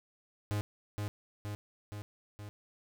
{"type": "tone with echo", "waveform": "45% pulse", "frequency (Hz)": 103.83, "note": "G#2", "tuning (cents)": 0, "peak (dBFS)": -31, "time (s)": [0.51, 0.61], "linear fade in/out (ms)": 0, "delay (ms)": 470, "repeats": 4, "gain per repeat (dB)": -3, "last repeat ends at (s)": 2.49, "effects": []}